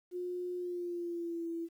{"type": "tone with pitch glide", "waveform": "sine", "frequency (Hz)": [358.1, 334.1], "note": ["F4", "E4"], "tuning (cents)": [43, 23], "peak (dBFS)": -35, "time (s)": [0.11, 1.69], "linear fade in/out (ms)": 50, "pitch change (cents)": -120, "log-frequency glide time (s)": [0.57, 1.47], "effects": ["11-bit"]}